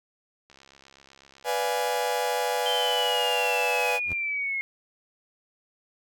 click train, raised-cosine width 0.2 ms, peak -34 dBFS, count 100, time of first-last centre 0.5-1.956 s, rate 68 Hz
40% pulse chord, B diminished seventh, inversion none, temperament equal, 493.9 / 587.3 / 698.5 / 830.6 Hz, B4 / D5 / F5 / Ab5, 0 / 0 / 0 / 0 cents, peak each -28 / -32 / -32 / -28 dBFS, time 1.44-4 s, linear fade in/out 50 ms
sine linear sweep, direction down, 3136 to 2148 Hz, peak -26 dBFS, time 2.66-4.61 s, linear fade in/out 0 ms
sawtooth tone with exponential growth, 87.4 Hz, F2, 2 cents sharp, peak -29 dBFS, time 4.02-4.13 s, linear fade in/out 5 ms, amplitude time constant 22 ms
effects none

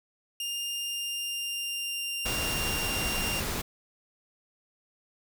sawtooth tone with pitch glide, 2808 to 2784 Hz, F7 to F7, +9 to -6 cents, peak -28 dBFS, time 0.4-3.4 s, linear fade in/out 2 ms, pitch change -15 cents, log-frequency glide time 0.66-2.42 s
pink noise, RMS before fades -32 dBFS, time 2.25-3.62 s, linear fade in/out 10 ms
effects none

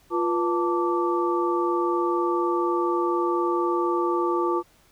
sine tone cluster, 348.3 / 489 / 888 / 1164 Hz, F4 / B4 / A5 / D6, -5 / -17 / +16 / -16 cents, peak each -23 / -31 / -29 / -27 dBFS, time 0.1-4.63 s, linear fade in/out 50 ms, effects pink hiss -59 dBFS RMS until 4.91 s

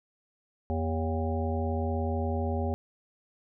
harmonic tone with a mistuned harmonic, 79.9 Hz, D#2, 47 cents sharp, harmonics 1 / 3 / 5 / 7 / 9 / 10, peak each -29 / -34 / -36 / -37 / -39 / -39 dBFS, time 0.7-2.74 s, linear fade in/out 0 ms, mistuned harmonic 1, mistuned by +80 cents, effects none

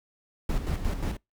brown noise with tremolo, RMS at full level -27 dBFS, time 0.49-1.17 s, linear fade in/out 5 ms, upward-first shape square, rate 5.6 Hz, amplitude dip 55%, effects noise-tail reverb RT60 0.2 s tail -26 dB re dry

